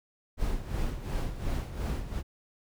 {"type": "noise with tremolo", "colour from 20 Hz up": "brown", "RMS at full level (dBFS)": -29, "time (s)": [0.37, 2.23], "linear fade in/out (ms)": 50, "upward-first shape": "sine", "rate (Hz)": 2.8, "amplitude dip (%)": 70, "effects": []}